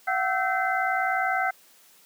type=tone cluster; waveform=sine; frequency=695 / 755 / 1314 / 1545 / 2053 Hz; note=F5 / F#5 / E6 / G6 / C7; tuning=-9 / +35 / -6 / -26 / -33 cents; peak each=-32 / -26 / -31 / -28 / -31 dBFS; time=0.07-1.51 s; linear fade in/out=10 ms; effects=white hiss -56 dBFS RMS until 2.05 s + high-pass 200 Hz 12 dB/octave